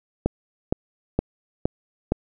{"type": "click train", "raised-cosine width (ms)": 2, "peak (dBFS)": -6, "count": 5, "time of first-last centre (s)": [0.26, 2.12], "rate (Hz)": 2.15, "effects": []}